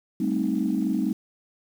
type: chord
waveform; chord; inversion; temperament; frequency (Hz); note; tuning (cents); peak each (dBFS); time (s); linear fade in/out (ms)
sine; A half-diminished seventh; third; equal; 196 / 220 / 261.6 / 311.1; G3 / A3 / C4 / Eb4; 0 / 0 / 0 / 0; -27; 0.2-1.13; 5
effects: tanh soft clip ceiling -13 dBFS + 8-bit